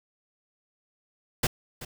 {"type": "noise with echo", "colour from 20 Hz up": "pink", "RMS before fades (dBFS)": -24, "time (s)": [1.43, 1.47], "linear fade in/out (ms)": 5, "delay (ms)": 380, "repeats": 1, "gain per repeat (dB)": -15, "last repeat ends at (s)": 1.85, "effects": []}